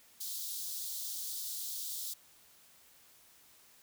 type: high-pass noise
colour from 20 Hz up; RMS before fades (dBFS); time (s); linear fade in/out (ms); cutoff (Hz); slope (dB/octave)
white; -40; 0.2-2.14; 10; 3500; 48
effects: white hiss -62 dBFS RMS until 3.82 s